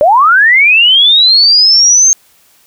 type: linear sweep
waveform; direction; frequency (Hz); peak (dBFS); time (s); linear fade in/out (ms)
sine; up; 553 to 6430; -3; 0.01-2.13; 0
effects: white hiss -48 dBFS RMS until 2.66 s